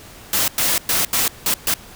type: noise bursts at uneven times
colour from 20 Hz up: white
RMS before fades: -18 dBFS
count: 6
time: 0.33-0.48 / 0.58-0.78 / 0.89-1.05 / 1.13-1.28 / 1.46-1.54 / 1.67-1.74 s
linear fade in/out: 2 ms
effects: pink hiss -41 dBFS RMS until 1.95 s